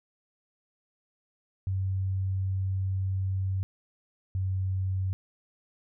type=tone pair in turn; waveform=sine; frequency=95.3 / 94.53 Hz; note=G2 / F#2; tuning=-48 / +38 cents; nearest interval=unison; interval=14 cents; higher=first; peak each=-26 / -26 dBFS; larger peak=neither; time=1.67-3.63 / 4.35-5.13 s; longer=first; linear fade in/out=0 ms; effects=none